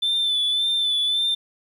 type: tone with vibrato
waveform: sine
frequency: 3520 Hz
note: A7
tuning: in tune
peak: -17 dBFS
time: 0.02-1.35 s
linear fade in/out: 10 ms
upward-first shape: sine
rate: 1.8 Hz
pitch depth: 37 cents each way
effects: tanh soft clip ceiling -17 dBFS + 9-bit